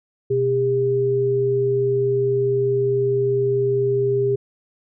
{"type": "tone pair together", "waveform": "sine", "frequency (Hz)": [126.34, 401.7], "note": ["B2", "G4"], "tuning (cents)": [40, 42], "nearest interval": "octave + minor sixth", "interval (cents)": 2002, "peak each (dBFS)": [-24, -17], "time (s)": [0.3, 4.36], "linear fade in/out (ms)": 10, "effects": []}